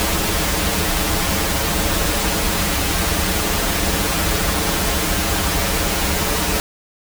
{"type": "noise with comb filter", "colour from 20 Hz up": "pink", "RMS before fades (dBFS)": -19, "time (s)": [0, 6.6], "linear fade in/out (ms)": 0, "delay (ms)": 8, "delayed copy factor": -0.9, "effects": []}